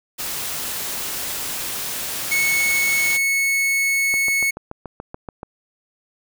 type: noise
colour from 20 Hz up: white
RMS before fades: -27 dBFS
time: 0.18-3.18 s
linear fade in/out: 20 ms
type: tone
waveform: 45% pulse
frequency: 2202 Hz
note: C#7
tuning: 12 cents flat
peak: -17 dBFS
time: 2.31-4.51 s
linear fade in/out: 10 ms
type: click train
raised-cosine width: 1 ms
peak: -18 dBFS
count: 10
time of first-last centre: 4.14-5.431 s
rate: 6.97 Hz
effects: none